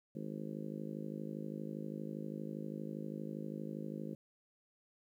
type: harmonic tone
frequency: 52.5 Hz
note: G#1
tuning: 19 cents sharp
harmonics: 3 / 4 / 5 / 6 / 7 / 8 / 9 / 10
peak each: -46 / -44 / -50 / -48 / -51 / -53 / -55 / -53 dBFS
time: 0.15-4.15 s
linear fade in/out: 5 ms
effects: 12-bit